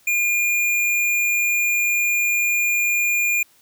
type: tone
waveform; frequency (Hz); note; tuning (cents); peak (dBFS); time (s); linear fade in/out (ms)
square; 2417; D7; +49; -18; 0.07-3.43; 5
effects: white hiss -56 dBFS RMS until 3.61 s